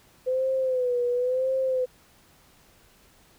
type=tone with vibrato; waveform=sine; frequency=506 Hz; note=B4; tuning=42 cents sharp; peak=-22 dBFS; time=0.26-1.86 s; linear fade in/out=20 ms; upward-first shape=sine; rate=0.96 Hz; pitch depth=72 cents each way; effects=pink hiss -58 dBFS RMS until 3.38 s